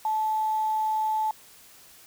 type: tone with quantisation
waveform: sine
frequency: 869 Hz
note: A5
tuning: 22 cents flat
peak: -23 dBFS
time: 0.05-1.31 s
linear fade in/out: 2 ms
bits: 8
effects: white hiss -52 dBFS RMS until 2.06 s